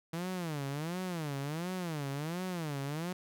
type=tone with vibrato; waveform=sawtooth; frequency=160 Hz; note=D#3; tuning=49 cents sharp; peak=-31 dBFS; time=0.13-3.13 s; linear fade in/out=5 ms; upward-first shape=sine; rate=1.4 Hz; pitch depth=260 cents each way; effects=none